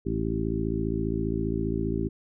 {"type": "harmonic tone with a mistuned harmonic", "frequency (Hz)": 55, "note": "A1", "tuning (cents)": 0, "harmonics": [1, 2, 3, 4, 5, 6, 7], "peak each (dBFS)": [-33, -33, -33, -33, -33, -33, -33], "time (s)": [0.05, 2.09], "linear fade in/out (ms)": 20, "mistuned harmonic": 7, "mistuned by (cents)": 21, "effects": []}